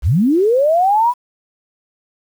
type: linear sweep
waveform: sine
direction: up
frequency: 46.75 to 1004 Hz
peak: -10 dBFS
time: 0.02-1.14 s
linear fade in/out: 50 ms
effects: 7-bit